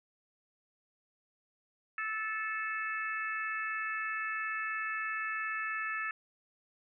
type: harmonic tone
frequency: 437 Hz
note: A4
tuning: 12 cents flat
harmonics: 3 / 4 / 5 / 6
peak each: -38 / -36 / -43 / -42 dBFS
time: 1.98-6.11 s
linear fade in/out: 2 ms
effects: none